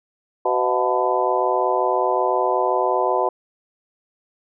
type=harmonic tone with a mistuned harmonic; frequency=125.5 Hz; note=B2; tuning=28 cents sharp; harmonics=3 / 4 / 5 / 6 / 7 / 8; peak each=-24 / -24 / -24 / -24 / -24 / -24 dBFS; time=0.45-3.29 s; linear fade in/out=5 ms; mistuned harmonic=6; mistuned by=-89 cents; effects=none